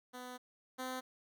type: tone pair in turn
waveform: 10% pulse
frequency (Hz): 249.9 / 257.1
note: B3 / C4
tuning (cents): +21 / -30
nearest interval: unison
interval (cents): 49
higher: second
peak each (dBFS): -37 / -31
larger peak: second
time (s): 0.13-0.38 / 0.78-1.01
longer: first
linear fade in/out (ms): 20
effects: none